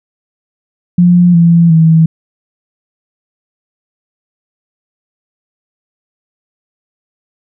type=tone with pitch steps; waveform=sine; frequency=176.3 / 168.83 / 161.67 Hz; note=F3 / E3 / E3; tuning=+17 / +42 / -33 cents; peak=-3 dBFS; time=0.98-2.06 s; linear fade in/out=5 ms; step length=360 ms; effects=none